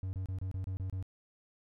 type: tone bursts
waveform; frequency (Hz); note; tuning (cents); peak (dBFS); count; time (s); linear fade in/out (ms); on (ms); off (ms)
triangle; 94.1; F#2; +30; -32; 8; 0.03-1.026; 0; 100; 28
effects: none